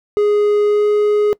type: tone with pitch glide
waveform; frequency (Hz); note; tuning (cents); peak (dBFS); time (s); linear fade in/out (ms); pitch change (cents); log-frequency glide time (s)
triangle; 415.3 to 417.7; G#4 to G#4; 0 to +10; -9; 0.17-1.33; 0; +10; 0.65-0.86
effects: noise-tail reverb RT60 0.1 s tail -21 dB re dry